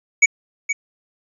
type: tone with echo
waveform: square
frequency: 2257 Hz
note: C#7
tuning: 31 cents sharp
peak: -8 dBFS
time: 0.22-0.26 s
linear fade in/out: 10 ms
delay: 470 ms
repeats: 1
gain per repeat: -10 dB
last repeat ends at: 0.73 s
effects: resampled to 22050 Hz